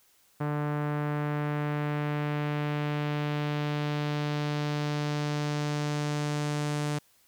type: tone with low-pass filter sweep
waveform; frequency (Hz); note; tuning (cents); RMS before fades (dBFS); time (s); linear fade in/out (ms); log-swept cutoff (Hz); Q
sawtooth; 148; D3; +14; -30; 0.4-6.99; 10; 1400 to 8900; 1.2
effects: white hiss -64 dBFS RMS until 7.27 s